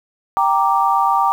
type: chord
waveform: sine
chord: G minor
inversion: none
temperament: equal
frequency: 784 / 932.3 / 1174.7 Hz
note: G5 / Bb5 / D6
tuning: 0 / 0 / 0 cents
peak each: -17 dBFS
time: 0.37-1.32 s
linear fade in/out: 0 ms
effects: 7-bit